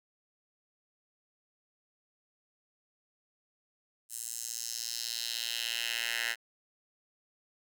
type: tone with high-pass filter sweep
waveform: 10% pulse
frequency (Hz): 116.54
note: A#2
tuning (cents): 0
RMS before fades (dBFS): -36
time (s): 4.09-6.36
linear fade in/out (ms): 50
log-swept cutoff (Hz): 8700 to 1900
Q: 2.1
effects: none